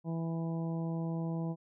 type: harmonic tone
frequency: 164.8 Hz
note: E3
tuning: in tune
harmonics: 1 / 2 / 3 / 4 / 5 / 6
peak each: -33 / -41 / -46 / -47 / -50 / -52 dBFS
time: 0.04-1.56 s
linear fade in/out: 50 ms
effects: none